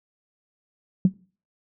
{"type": "tone with exponential decay", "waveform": "sine", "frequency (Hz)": 185, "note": "F#3", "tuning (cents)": 0, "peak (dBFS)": -9, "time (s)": [1.05, 1.14], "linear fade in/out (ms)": 2, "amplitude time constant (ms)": 18, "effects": ["noise-tail reverb RT60 0.4 s tail -23 dB re dry", "tanh soft clip ceiling -6 dBFS"]}